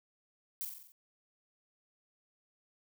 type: noise with echo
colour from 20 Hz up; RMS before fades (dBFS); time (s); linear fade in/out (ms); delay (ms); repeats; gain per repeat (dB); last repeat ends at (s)
violet; -38; 0.61-0.65; 0; 45; 6; -4; 0.92
effects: none